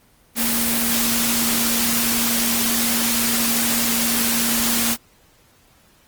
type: tone in noise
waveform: sine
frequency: 233.1 Hz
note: A#3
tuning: in tune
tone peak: -24 dBFS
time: 0.35-4.97 s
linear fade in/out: 50 ms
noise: white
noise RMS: -20 dBFS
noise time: 0.35-4.97 s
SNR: -7 dB
effects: pink hiss -55 dBFS RMS until 6.07 s + Opus 24 kbps